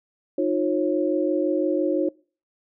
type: tone cluster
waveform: sine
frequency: 308.6 / 354.5 / 545 Hz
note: D#4 / F4 / C#5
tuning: -14 / +26 / -29 cents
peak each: -24 dBFS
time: 0.38-2.09 s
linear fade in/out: 5 ms
effects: noise-tail reverb RT60 0.4 s tail -24 dB re dry